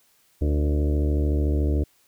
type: harmonic tone with a mistuned harmonic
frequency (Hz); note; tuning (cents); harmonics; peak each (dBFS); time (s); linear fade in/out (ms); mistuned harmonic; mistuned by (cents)
73.7; D2; +7; 1 / 2 / 3 / 4 / 5 / 6 / 7 / 8 / 9; -20 / -32 / -36 / -29 / -33 / -35 / -42 / -39 / -47; 0.41-1.84; 10; 6; +55
effects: white hiss -62 dBFS RMS until 2.07 s